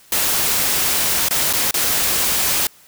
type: noise with dropouts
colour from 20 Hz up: white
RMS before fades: -18 dBFS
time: 0.12-2.67 s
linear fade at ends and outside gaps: 2 ms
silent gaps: 1.286-1.308 / 1.529-1.534 / 1.71-1.741 s
effects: white hiss -49 dBFS RMS until 2.87 s